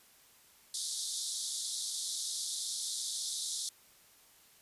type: band-pass noise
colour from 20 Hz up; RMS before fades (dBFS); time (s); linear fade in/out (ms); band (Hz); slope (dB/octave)
pink; -38; 0.74-3.69; 2; 3500 to 11000; 96
effects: white hiss -62 dBFS RMS until 4.61 s + resampled to 32000 Hz